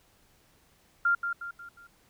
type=tone with echo; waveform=sine; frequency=1394 Hz; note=F6; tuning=4 cents flat; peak=-21 dBFS; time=1.05-1.15 s; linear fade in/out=5 ms; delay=180 ms; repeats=4; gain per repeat=-7 dB; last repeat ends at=1.87 s; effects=pink hiss -64 dBFS RMS until 2.09 s